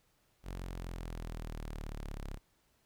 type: linear sweep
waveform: sawtooth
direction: down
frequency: 45.92 to 33.67 Hz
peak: -36 dBFS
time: 0.43-2.4 s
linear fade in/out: 50 ms
effects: pink hiss -73 dBFS RMS until 2.85 s